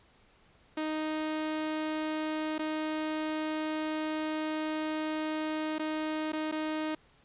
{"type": "tone with dropouts", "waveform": "sawtooth", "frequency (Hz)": 310.7, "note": "D#4", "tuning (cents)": -2, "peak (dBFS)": -27, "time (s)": [0.77, 6.95], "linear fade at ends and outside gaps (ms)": 5, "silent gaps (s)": [[2.582, 2.592], [5.784, 5.794], [6.321, 6.331], [6.515, 6.522]], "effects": ["pink hiss -63 dBFS RMS until 7.24 s", "resampled to 8000 Hz"]}